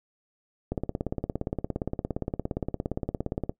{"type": "click train", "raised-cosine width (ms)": 2, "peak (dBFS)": -15, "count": 49, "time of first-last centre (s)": [0.72, 3.495], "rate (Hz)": 17.3, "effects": ["noise-tail reverb RT60 0.1 s tail -20 dB re dry"]}